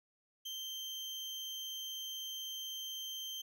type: tone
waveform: 35% pulse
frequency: 3136 Hz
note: G7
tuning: in tune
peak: -39 dBFS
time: 0.45-3.42 s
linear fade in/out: 10 ms
effects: none